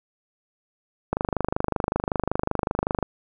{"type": "click train", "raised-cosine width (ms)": 1, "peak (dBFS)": -8, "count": 49, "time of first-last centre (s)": [1.13, 3.027], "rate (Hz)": 25.3, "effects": []}